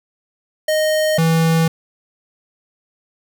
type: tone pair in turn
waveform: square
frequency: 620 / 163.37 Hz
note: D#5 / E3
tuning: -6 / -15 cents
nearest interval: octave + major seventh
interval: 2309 cents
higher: first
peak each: -15 / -13 dBFS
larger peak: second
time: 0.68-1.18 / 1.18-1.68 s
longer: neither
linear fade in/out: 5 ms
effects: none